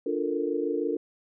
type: chord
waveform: sine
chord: Bb major seventh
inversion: first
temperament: equal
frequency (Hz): 293.7 / 349.2 / 440 / 466.2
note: D4 / F4 / A4 / Bb4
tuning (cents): 0 / 0 / 0 / 0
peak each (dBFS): -31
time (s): 0.06-0.97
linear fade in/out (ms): 5
effects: none